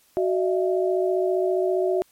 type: tone cluster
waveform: sine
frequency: 371.8 / 613 / 668 Hz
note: F#4 / D#5 / E5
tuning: +8 / -26 / +23 cents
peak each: -21 / -27 / -26 dBFS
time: 0.17-2.02 s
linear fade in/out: 0 ms
effects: white hiss -60 dBFS RMS until 2.11 s + MP3 64 kbps